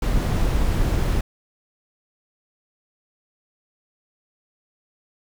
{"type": "noise", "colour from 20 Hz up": "brown", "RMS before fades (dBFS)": -20, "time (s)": [0.02, 1.21], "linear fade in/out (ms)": 5, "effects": []}